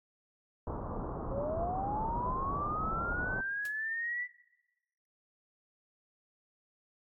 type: low-pass noise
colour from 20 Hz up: pink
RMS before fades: -38 dBFS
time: 0.67-3.41 s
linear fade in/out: 2 ms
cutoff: 1200 Hz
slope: 48 dB/octave
type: linear sweep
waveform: sine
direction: up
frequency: 523.3 to 1987 Hz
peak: -33 dBFS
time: 1.3-4.28 s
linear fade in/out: 50 ms
type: noise with exponential decay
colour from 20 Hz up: white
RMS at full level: -43 dBFS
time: 3.65-3.74 s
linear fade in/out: 2 ms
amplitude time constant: 18 ms
effects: noise-tail reverb RT60 1.0 s tail -19 dB re dry + AAC 64 kbps